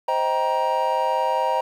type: chord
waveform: triangle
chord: C minor seventh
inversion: none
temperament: just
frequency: 523.3 / 627.9 / 784.9 / 941.9 Hz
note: C5 / Eb5 / G5 / Bb5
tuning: 0 / +16 / +2 / +18 cents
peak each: -24 / -25 / -25 / -20 dBFS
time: 0.08-1.61 s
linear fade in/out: 5 ms
effects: 9-bit